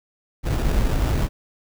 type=noise with sample-and-hold; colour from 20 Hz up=brown; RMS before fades=-20 dBFS; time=0.43-1.29 s; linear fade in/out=50 ms; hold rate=2100 Hz; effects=none